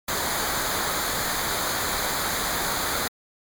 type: noise with comb filter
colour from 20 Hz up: pink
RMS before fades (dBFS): -26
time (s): 0.08-3.08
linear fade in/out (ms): 5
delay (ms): 0.36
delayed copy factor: -0.7
effects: MP3 96 kbps